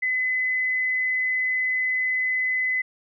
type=tone; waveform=sine; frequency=2021 Hz; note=B6; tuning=39 cents sharp; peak=-21 dBFS; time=0.02-2.82 s; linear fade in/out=10 ms; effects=none